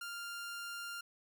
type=tone; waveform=sawtooth; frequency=1396.9 Hz; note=F6; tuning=in tune; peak=-38 dBFS; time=0.01-1.01 s; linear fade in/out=5 ms; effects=none